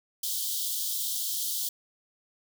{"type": "high-pass noise", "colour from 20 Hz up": "white", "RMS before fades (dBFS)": -31, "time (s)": [0.23, 1.69], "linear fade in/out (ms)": 5, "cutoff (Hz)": 3100, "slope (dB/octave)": 96, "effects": []}